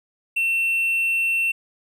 triangle tone, 2700 Hz, E7, 41 cents sharp, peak -17 dBFS, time 0.36-1.52 s, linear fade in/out 10 ms, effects none

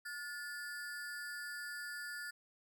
square ring-modulated tone, 1587 Hz, G6, 21 cents sharp, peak -40 dBFS, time 0.05-2.31 s, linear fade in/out 10 ms, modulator 153 Hz, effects none

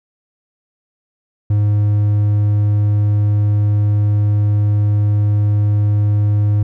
triangle tone, 103.83 Hz, G#2, in tune, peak -9 dBFS, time 1.5-6.63 s, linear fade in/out 5 ms, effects none

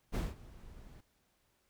brown noise with ADSR envelope, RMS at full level -31 dBFS, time 0.12-1.01 s, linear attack 32 ms, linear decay 190 ms, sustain -22 dB, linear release 9 ms, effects pink hiss -75 dBFS RMS until 1.69 s

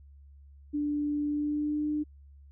sine tone with pitch glide, 293.7 to 300.2 Hz, D4 to D4, 0 to +38 cents, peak -27 dBFS, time 0.73-2.04 s, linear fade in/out 20 ms, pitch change +38 cents, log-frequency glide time 1.27-1.89 s, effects added 70 Hz sine -50 dBFS peak until 2.51 s

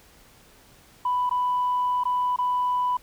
sine tone with dropouts, 992 Hz, B5, 7 cents sharp, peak -20 dBFS, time 1.05-2.97 s, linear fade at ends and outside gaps 5 ms, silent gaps 1.295-1.31 / 2.037-2.053 / 2.362-2.386 s, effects tanh soft clip ceiling -17 dBFS + pink hiss -54 dBFS RMS until 3.02 s

